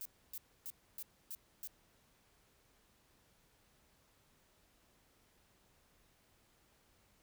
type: noise bursts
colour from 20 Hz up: violet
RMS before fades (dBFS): -45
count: 6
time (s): 0.01-1.674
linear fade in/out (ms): 0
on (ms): 44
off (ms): 280
effects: pink hiss -71 dBFS RMS until 7.22 s